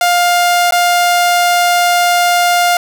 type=tone with dropouts; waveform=sawtooth; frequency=704 Hz; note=F5; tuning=14 cents sharp; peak=-5 dBFS; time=0.01-2.77 s; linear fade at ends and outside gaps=2 ms; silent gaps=0.709-0.722 s; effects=none